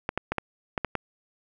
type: clicks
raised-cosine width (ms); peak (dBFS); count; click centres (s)
0.5; -11; 7; 0.091 / 0.176 / 0.32 / 0.383 / 0.778 / 0.847 / 0.953
effects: none